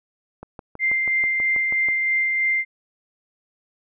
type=click train; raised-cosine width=1 ms; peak=-22 dBFS; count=10; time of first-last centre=0.43-1.886 s; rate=6.18 Hz
type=tone with tremolo; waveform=sine; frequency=2093 Hz; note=C7; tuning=in tune; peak=-17 dBFS; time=0.79-2.65 s; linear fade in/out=50 ms; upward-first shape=sine; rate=3.1 Hz; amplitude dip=25%
effects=none